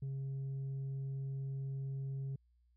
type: tone with tanh clipping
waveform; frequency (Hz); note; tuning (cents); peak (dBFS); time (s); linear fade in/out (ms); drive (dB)
sine; 135.7; C#3; -36; -38; 0.02-2.36; 5; 2
effects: added 60 Hz sine -68 dBFS peak until 2.76 s